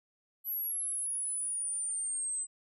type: exponential sweep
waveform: sine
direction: down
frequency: 11840 to 8080 Hz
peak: -32 dBFS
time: 0.44-2.47 s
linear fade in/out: 50 ms
effects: none